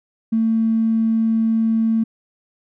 triangle tone with tanh clipping, 224.3 Hz, A3, 34 cents sharp, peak -14 dBFS, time 0.32-2.04 s, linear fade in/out 10 ms, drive 2 dB, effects none

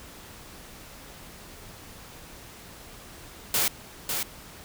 white noise with echo, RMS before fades -24 dBFS, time 3.54-3.68 s, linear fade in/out 2 ms, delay 550 ms, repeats 1, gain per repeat -5 dB, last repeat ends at 4.23 s, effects pink hiss -46 dBFS RMS until 4.64 s

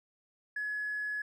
triangle tone with tanh clipping, 1694 Hz, G#6, 34 cents sharp, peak -32 dBFS, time 0.56-1.22 s, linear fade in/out 5 ms, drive 1 dB, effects none

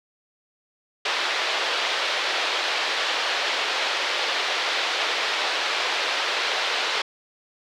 white band-pass noise, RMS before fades -25 dBFS, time 1.05-7.02 s, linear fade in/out 5 ms, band 420 to 4100 Hz, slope 24 dB/octave, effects none

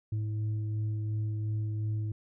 sine tone with frequency modulation, 107.1 Hz, A2, 46 cents flat, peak -29 dBFS, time 0.12-2.12 s, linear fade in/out 5 ms, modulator 217 Hz, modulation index 0.28, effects none

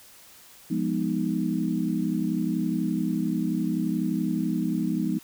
sine chord, F half-diminished seventh, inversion none, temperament equal with one note detuned, 174.61 / 206.2 / 246.9 / 311.1 Hz, F3 / Ab3 / Cb4 / Eb4, 0 / -12 / 0 / 0 cents, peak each -29 dBFS, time 0.7-5.19 s, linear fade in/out 10 ms, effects white hiss -51 dBFS RMS until 5.23 s

